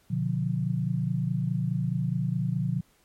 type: chord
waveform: sine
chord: B diminished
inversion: none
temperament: just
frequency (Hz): 123.47 / 148.16 / 177.8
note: B2 / D3 / F3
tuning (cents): 0 / +16 / +31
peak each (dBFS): -29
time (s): 0.1-2.81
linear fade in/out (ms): 10
effects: pink hiss -64 dBFS RMS until 3.04 s + MP3 64 kbps